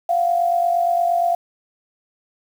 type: tone pair together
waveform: sine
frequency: 691.4 / 740 Hz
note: F5 / F#5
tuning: -18 / 0 cents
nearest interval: minor second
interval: 118 cents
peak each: -16 / -23 dBFS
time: 0.09-1.35 s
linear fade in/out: 5 ms
effects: 7-bit